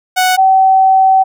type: tone pair in turn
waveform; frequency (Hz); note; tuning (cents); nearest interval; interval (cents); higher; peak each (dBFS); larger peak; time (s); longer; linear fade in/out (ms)
sawtooth / sine; 740 / 764.3; F#5 / G5; 0 / -44; minor second; 56; second; -5; neither; 0.16-0.37 / 0.37-1.24; second; 20
effects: none